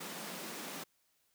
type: high-pass noise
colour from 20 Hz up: pink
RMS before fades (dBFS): -44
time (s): 0-0.84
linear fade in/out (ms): 10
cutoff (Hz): 160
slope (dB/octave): 96
effects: white hiss -75 dBFS RMS until 1.34 s